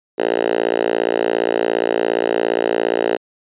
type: tone with high-pass filter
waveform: 5% pulse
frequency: 57.3 Hz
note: A#1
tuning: 29 cents flat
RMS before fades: -18 dBFS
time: 0.18-3.17 s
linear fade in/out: 10 ms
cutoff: 410 Hz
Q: 2.5
effects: resampled to 8000 Hz